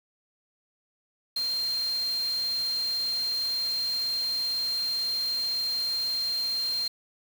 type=tone in noise; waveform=sine; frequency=4186 Hz; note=C8; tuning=in tune; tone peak=-26 dBFS; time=1.36-6.88 s; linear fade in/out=5 ms; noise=white; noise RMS=-42 dBFS; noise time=1.36-6.88 s; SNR=+13 dB; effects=none